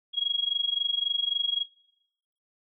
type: tone with amplitude modulation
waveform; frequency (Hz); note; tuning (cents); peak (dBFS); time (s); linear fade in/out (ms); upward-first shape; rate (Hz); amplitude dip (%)
sine; 3300; G#7; -12; -21; 0.13-1.66; 50; sine; 23.7; 90
effects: noise-tail reverb RT60 0.9 s tail -24 dB re dry